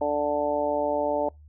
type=harmonic tone; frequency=146.83 Hz; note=D3; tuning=in tune; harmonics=2 / 3 / 4 / 5 / 6; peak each=-32 / -31 / -25 / -32 / -30 dBFS; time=0.01-1.29 s; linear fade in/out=5 ms; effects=noise-tail reverb RT60 0.2 s tail -26 dB re dry + added 75 Hz sine -47 dBFS peak until 1.48 s

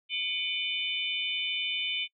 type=tone cluster; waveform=sine; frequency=2256 / 2424 / 3011 / 3572 Hz; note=C#7 / D#7 / F#7 / A7; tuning=+30 / -46 / +30 / +25 cents; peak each=-39 / -34 / -31 / -36 dBFS; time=0.09-2.08 s; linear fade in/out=50 ms; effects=noise-tail reverb RT60 0.1 s tail -24 dB re dry

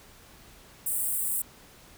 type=high-pass noise; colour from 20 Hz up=pink; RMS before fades=-29 dBFS; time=0.86-1.42 s; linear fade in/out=5 ms; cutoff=8000 Hz; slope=96 dB/octave; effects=pink hiss -53 dBFS RMS until 1.97 s

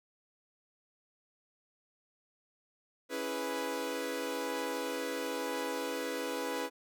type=chord; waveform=sawtooth; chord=C# minor seventh; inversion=none; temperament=equal; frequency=277.2 / 329.6 / 415.3 / 493.9 Hz; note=C#4 / E4 / G#4 / B4; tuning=0 / 0 / 0 / 0 cents; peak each=-37 / -38 / -38 / -33 dBFS; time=3.09-6.7 s; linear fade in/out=50 ms; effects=none

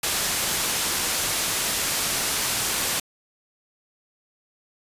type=low-pass noise; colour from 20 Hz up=white; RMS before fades=-25 dBFS; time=0.03-3 s; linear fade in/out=5 ms; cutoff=11000 Hz; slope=12 dB/octave; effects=resampled to 32000 Hz

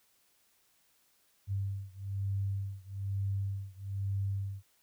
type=beating tone pair; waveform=sine; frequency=98 / 99.1 Hz; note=G2 / G2; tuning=0 / +19 cents; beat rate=1.1 Hz; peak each=-35 / -36 dBFS; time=1.47-4.63 s; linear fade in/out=50 ms; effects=white hiss -70 dBFS RMS until 4.82 s

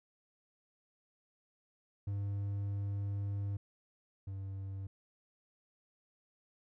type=tone pair in turn; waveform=triangle; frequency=100.3 / 97.16 Hz; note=G2 / G2; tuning=+40 / -15 cents; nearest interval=minor second; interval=55 cents; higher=first; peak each=-32 / -37 dBFS; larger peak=first; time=2.07-3.57 / 4.27-4.87 s; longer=first; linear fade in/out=5 ms; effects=none

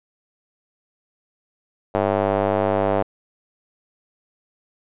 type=tone with band-pass filter; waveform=square; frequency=49.9 Hz; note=G1; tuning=32 cents sharp; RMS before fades=-20 dBFS; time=1.94-3.03 s; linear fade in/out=10 ms; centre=630 Hz; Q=2; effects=resampled to 8000 Hz

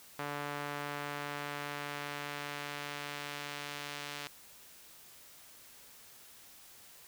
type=tone with band-pass filter sweep; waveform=sawtooth; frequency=145 Hz; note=D3; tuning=22 cents flat; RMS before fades=-41 dBFS; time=0.19-4.27 s; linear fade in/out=0 ms; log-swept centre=1300 to 3400 Hz; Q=0.77; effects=white hiss -56 dBFS RMS until 7.07 s

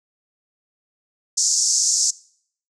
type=band-pass noise; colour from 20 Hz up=white; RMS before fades=-19 dBFS; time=1.37-2.11 s; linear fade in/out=10 ms; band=5300 to 7400 Hz; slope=48 dB/octave; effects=noise-tail reverb RT60 0.6 s tail -22 dB re dry

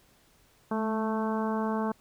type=harmonic tone with a mistuned harmonic; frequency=220 Hz; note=A3; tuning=in tune; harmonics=1 / 2 / 3 / 4 / 5 / 6 / 7; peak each=-29 / -34 / -37 / -35 / -37 / -44 / -44 dBFS; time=0.71-1.92 s; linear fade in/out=5 ms; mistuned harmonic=1; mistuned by=-24 cents; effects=pink hiss -63 dBFS RMS until 2 s

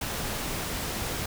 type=noise; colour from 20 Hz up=pink; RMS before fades=-32 dBFS; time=0.01-1.26 s; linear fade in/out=5 ms; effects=none

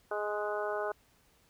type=harmonic tone with a mistuned harmonic; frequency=208.5 Hz; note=G#3; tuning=7 cents sharp; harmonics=2 / 3 / 4 / 5 / 6 / 7; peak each=-36 / -36 / -40 / -43 / -41 / -41 dBFS; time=0.11-0.92 s; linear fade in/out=5 ms; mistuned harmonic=7; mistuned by=+21 cents; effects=pink hiss -67 dBFS RMS until 1.49 s

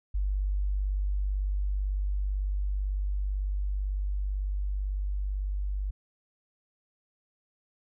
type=tone with level ramp; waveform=sine; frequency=49 Hz; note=G1; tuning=in tune; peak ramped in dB=-25 to -28 dBFS; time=0.14-5.91 s; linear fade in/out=10 ms; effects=none

